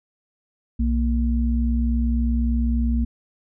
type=tone pair together; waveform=sine; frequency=61.74 / 233.1 Hz; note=B1 / A#3; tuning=0 / 0 cents; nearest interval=octave + major seventh; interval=2300 cents; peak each=-19 / -23 dBFS; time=0.79-3.05 s; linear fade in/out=10 ms; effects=none